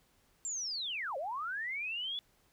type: linear two-way sweep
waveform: sine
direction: down then up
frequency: 7459 to 510 to 3467 Hz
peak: -35 dBFS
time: 0.45-2.19 s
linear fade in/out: 0 ms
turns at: 1.17 s
effects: pink hiss -70 dBFS RMS until 2.52 s